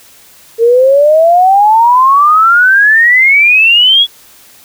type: exponential sweep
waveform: sine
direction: up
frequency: 450.4 to 3402 Hz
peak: -3 dBFS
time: 0.58-4.07 s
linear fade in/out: 50 ms
effects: white hiss -40 dBFS RMS until 4.64 s